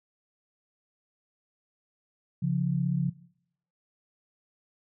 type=tone pair together; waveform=sine; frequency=138.59 / 174.42 Hz; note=C#3 / F3; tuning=0 / -2 cents; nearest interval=major third; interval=398 cents; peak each=-27 / -27 dBFS; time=2.42-3.1 s; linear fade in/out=10 ms; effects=noise-tail reverb RT60 0.7 s tail -20 dB re dry